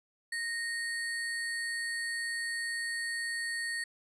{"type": "tone with sample-and-hold", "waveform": "sine", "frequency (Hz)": 1859, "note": "A#6", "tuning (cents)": -5, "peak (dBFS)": -32, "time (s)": [0.32, 3.84], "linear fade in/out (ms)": 5, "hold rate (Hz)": 6300, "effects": ["resampled to 24000 Hz"]}